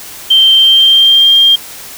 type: tone with pitch glide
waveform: sine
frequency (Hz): 3136 to 3200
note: G7 to G7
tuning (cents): 0 to +35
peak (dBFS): -3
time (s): 0.3-1.56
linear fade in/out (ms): 10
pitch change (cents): +35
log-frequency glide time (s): 0.55-1.34
effects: white hiss -29 dBFS RMS until 1.97 s